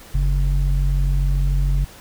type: tone with low-pass filter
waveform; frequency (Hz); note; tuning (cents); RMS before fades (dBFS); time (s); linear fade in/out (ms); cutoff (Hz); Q
square; 46.56; F#1; +12; -18; 0.14-1.85; 10; 110; 9.1
effects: pink hiss -43 dBFS RMS until 2 s